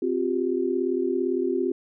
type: chord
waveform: sine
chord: C suspended fourth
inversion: none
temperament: equal with one note detuned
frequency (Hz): 261.6 / 354.3 / 392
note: C4 / F4 / G4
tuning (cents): 0 / +25 / 0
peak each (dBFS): -28 / -25 / -27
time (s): 0.02-1.72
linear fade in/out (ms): 5
effects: none